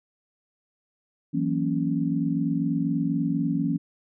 sine chord, F# dominant seventh, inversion third, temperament equal, 164.81 / 185 / 233.1 / 277.2 Hz, E3 / F#3 / A#3 / C#4, 0 / 0 / 0 / 0 cents, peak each -27 / -31 / -29 / -26 dBFS, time 1.33-3.78 s, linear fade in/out 20 ms, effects none

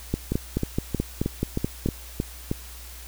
two click trains, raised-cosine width 3 ms, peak -11 / -10 dBFS, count 8 / 9, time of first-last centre 0.32-2.514 / 0.14-1.86 s, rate 3.19 / 4.65 Hz, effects added 60 Hz sine -41 dBFS peak until 3.07 s + white hiss -44 dBFS RMS until 3.07 s

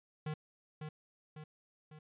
square tone with echo, 153.5 Hz, D#3, 23 cents flat, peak -37 dBFS, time 0.26-0.34 s, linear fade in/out 5 ms, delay 550 ms, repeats 3, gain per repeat -5 dB, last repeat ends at 1.99 s, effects resampled to 8000 Hz

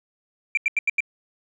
sine tone bursts, 2354 Hz, D7, 3 cents sharp, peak -16 dBFS, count 5, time 0.55-1.005 s, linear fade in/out 2 ms, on 23 ms, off 85 ms, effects tanh soft clip ceiling -13 dBFS

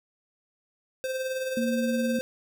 square tone with tremolo, 521 Hz, C5, 7 cents flat, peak -27 dBFS, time 1.04-2.21 s, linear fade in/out 0 ms, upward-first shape triangle, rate 19 Hz, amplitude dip 50%
sine tone, 233.1 Hz, A#3, in tune, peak -25 dBFS, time 1.57-2.19 s, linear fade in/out 2 ms
effects none

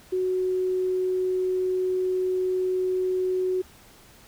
sine tone, 370 Hz, F#4, in tune, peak -22 dBFS, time 0.12-3.62 s, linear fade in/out 10 ms, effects pink hiss -52 dBFS RMS until 4.27 s

